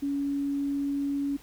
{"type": "tone", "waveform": "sine", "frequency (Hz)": 281.3, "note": "C#4", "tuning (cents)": 26, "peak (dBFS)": -26, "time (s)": [0.02, 1.37], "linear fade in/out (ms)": 10, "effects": ["added 50 Hz sine -56 dBFS peak until 1.42 s", "pink hiss -54 dBFS RMS until 1.42 s"]}